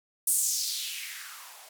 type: noise with band-pass filter sweep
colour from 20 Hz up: violet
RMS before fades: -32 dBFS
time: 0.27-1.69 s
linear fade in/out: 5 ms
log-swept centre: 10000 to 630 Hz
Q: 2.9
effects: none